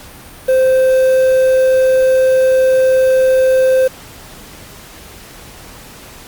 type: tone with quantisation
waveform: triangle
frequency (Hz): 520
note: C5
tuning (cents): -11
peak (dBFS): -6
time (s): 0.48-3.88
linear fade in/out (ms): 10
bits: 5
effects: pink hiss -36 dBFS RMS until 6.27 s + Opus 48 kbps